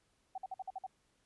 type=tone bursts; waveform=sine; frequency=760 Hz; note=F#5; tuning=46 cents sharp; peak=-38 dBFS; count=7; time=0.35-0.866 s; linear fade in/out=5 ms; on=30 ms; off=51 ms; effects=pink hiss -75 dBFS RMS until 1.25 s + resampled to 24000 Hz